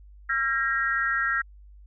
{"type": "tone cluster", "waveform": "sine", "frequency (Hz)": [1363, 1621, 1882], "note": ["F6", "G#6", "A#6"], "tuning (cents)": [-43, -42, 16], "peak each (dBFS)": -27, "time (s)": [0.29, 1.42], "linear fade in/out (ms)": 10, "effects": ["added 50 Hz sine -46 dBFS peak until 1.86 s"]}